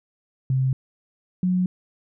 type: tone pair in turn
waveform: sine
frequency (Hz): 131.4 / 182.42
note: C3 / F#3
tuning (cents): +8 / -24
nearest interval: tritone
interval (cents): 568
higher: second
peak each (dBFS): -18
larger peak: neither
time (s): 0.5-0.73 / 1.43-1.66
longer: neither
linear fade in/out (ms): 2
effects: none